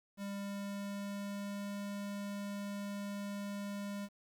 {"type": "tone with pitch glide", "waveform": "square", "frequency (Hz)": [199.9, 201.9], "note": ["G3", "G#3"], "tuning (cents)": [34, -49], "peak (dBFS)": -40, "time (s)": [0.17, 4.09], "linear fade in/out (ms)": 50, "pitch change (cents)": 17, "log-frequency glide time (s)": [0.3, 1.78], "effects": ["11-bit"]}